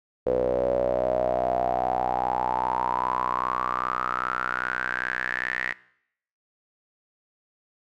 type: tone with band-pass filter sweep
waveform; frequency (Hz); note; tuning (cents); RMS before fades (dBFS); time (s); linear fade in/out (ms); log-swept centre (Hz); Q
sawtooth; 62.5; B1; +21; -26; 0.26-5.73; 10; 500 to 1900; 9.4
effects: noise-tail reverb RT60 0.7 s tail -21 dB re dry